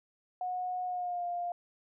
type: tone with pitch glide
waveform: sine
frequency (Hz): 729 to 701.7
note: F#5 to F5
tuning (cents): -26 to +8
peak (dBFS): -32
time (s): 0.41-1.52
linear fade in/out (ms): 2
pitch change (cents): -66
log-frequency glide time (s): 0.85-1.25
effects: none